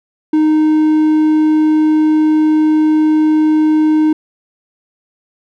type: tone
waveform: triangle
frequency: 309.4 Hz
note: D#4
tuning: 10 cents flat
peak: -6 dBFS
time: 0.33-4.13 s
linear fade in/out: 5 ms
effects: none